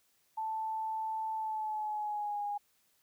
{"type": "tone with pitch glide", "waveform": "sine", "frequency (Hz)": [880, 821.1], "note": ["A5", "G#5"], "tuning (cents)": [0, -20], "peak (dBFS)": -33, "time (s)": [0.37, 2.58], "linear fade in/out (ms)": 10, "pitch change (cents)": -120, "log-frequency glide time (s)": [1.35, 2.44], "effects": ["white hiss -72 dBFS RMS until 3.02 s"]}